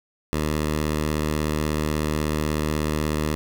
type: tone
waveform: 10% pulse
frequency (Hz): 76.4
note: D#2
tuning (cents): -31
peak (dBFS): -14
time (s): 0.33-3.35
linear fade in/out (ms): 0
effects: 8-bit